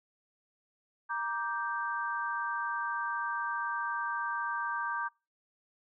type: chord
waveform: sine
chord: G minor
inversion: first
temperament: just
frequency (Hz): 940.8 / 1176 / 1568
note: Bb5 / D6 / G6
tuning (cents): +16 / +2 / 0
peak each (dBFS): -36 / -36 / -35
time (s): 1.09-5.09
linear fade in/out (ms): 20
effects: noise-tail reverb RT60 0.3 s tail -26 dB re dry